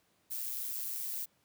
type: noise with amplitude modulation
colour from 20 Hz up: violet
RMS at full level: -36 dBFS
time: 0.3-1.26 s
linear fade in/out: 20 ms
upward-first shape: sine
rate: 123 Hz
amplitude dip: 45%
effects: pink hiss -72 dBFS RMS until 1.44 s + high-pass 100 Hz 12 dB/octave